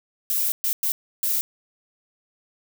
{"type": "noise bursts at uneven times", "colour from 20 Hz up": "violet", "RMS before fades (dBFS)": -23, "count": 4, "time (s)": [[0.3, 0.52], [0.64, 0.73], [0.83, 0.92], [1.23, 1.41]], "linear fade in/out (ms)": 0, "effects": []}